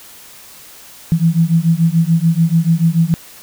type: beating tone pair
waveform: sine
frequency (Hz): 162.1 / 169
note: E3 / E3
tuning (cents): -29 / +43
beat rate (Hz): 6.9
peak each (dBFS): -13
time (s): 1.12-3.14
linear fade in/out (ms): 0
effects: white hiss -39 dBFS RMS until 3.42 s